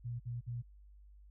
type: tone bursts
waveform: sine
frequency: 120 Hz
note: B2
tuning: 49 cents flat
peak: -37 dBFS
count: 3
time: 0.04-0.624 s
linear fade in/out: 20 ms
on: 160 ms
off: 52 ms
effects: added 50 Hz sine -55 dBFS peak until 1.3 s